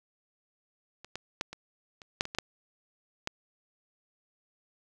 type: clicks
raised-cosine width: 0.2 ms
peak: -28 / -19 / -13 / -24 / -30 / -8 / -21 / -21 / -9 / -14 dBFS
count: 10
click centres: 1.046 / 1.156 / 1.411 / 1.53 / 2.018 / 2.209 / 2.254 / 2.349 / 2.386 / 3.274 s
effects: none